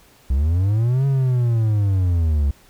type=linear two-way sweep; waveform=triangle; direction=up then down; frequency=61.74 to 138.9 to 68.3 Hz; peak=-13 dBFS; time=0.3-2.51 s; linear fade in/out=5 ms; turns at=1.06 s; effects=pink hiss -52 dBFS RMS until 2.69 s